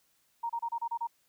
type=tone bursts; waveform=sine; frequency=932.3 Hz; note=A#5; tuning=in tune; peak=-30 dBFS; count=7; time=0.43-1.072 s; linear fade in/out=10 ms; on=66 ms; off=30 ms; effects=white hiss -71 dBFS RMS until 1.28 s